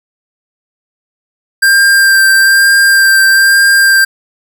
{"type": "tone with vibrato", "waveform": "square", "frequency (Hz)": 1586, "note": "G6", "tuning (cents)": 20, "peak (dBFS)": -5, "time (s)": [1.62, 4.05], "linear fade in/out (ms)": 10, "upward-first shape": "sine", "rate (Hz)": 1.1, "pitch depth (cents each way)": 14, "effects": []}